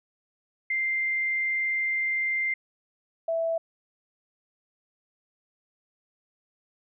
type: tone pair in turn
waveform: sine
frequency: 2093 / 659.3 Hz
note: C7 / E5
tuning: 0 / 0 cents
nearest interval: octave + minor sixth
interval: 2000 cents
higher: first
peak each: -24 dBFS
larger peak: neither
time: 0.7-2.54 / 3.28-3.58 s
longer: first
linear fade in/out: 5 ms
effects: none